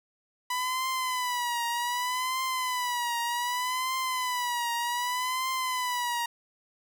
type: tone with vibrato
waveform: sawtooth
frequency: 991 Hz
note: B5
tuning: 6 cents sharp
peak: -24 dBFS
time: 0.5-6.26 s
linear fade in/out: 5 ms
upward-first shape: triangle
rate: 0.65 Hz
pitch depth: 96 cents each way
effects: none